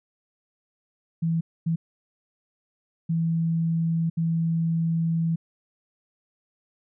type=tone bursts at uneven times; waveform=sine; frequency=164.81 Hz; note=E3; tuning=in tune; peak=-21 dBFS; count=4; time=1.22-1.41 / 1.66-1.76 / 3.09-4.1 / 4.17-5.36 s; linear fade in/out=10 ms; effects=none